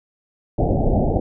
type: low-pass noise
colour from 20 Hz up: pink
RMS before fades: -18 dBFS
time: 0.58-1.2 s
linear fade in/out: 5 ms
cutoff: 790 Hz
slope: 96 dB/octave
effects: none